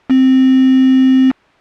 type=tone with quantisation; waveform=sine; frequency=261.6 Hz; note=C4; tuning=in tune; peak=-6 dBFS; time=0.09-1.32 s; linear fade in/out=20 ms; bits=3; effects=white hiss -48 dBFS RMS until 1.6 s + low-pass 2000 Hz 12 dB/octave